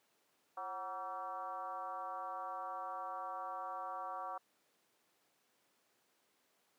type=tone with frequency modulation; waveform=sine; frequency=946 Hz; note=A#5; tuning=25 cents sharp; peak=-40 dBFS; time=0.57-4.38 s; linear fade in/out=5 ms; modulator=201 Hz; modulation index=1.7; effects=pink hiss -75 dBFS RMS until 6.78 s + high-pass 300 Hz 12 dB/octave